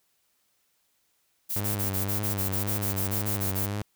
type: noise bursts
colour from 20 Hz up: violet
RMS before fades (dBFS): -30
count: 15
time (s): 1.49-3.668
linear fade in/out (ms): 20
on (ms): 120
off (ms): 27
type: tone with vibrato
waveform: sawtooth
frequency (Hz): 99.8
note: G2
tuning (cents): +32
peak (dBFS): -25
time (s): 1.56-3.82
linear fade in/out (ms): 0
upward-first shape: triangle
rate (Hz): 1.9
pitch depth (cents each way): 82
effects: white hiss -71 dBFS RMS until 3.95 s